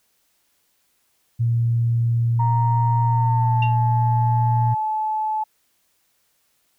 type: tone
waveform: sine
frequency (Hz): 117.1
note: A#2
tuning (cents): +8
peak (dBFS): -16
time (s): 1.39-4.75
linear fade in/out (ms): 20
type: tone with pitch glide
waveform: sine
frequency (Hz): 932.3 to 864.9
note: A#5 to A5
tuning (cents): 0 to -30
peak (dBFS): -20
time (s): 2.39-5.44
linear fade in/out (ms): 10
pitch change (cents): -130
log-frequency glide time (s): 3.03-3.71
type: tone with exponential decay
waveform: sine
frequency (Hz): 2759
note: F7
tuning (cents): -22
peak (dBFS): -21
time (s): 3.62-3.77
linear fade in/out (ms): 5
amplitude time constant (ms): 31
effects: tanh soft clip ceiling -7 dBFS + white hiss -66 dBFS RMS until 6.78 s